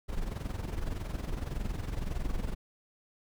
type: noise with amplitude modulation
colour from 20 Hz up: brown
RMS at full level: -31 dBFS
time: 0.08-2.55 s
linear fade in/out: 20 ms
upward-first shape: sine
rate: 21.7 Hz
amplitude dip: 70%
effects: none